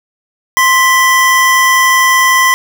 square tone pair together, 1046.5 / 1975.5 Hz, C6 / B6, 0 / 0 cents, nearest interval major seventh, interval 1100 cents, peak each -10 dBFS, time 0.57-2.54 s, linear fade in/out 0 ms, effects none

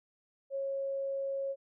sine tone, 547 Hz, C#5, 23 cents flat, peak -32 dBFS, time 0.5-1.56 s, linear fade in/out 50 ms, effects none

